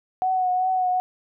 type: tone with vibrato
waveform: sine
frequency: 740 Hz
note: F#5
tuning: in tune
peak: -19 dBFS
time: 0.22-1 s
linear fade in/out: 0 ms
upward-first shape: triangle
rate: 2.6 Hz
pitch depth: 31 cents each way
effects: none